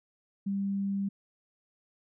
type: tone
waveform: sine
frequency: 197.7 Hz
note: G3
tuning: 15 cents sharp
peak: -28 dBFS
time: 0.46-1.09 s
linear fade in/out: 10 ms
effects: none